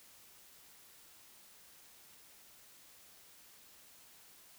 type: silence
effects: white hiss -60 dBFS RMS until 4.58 s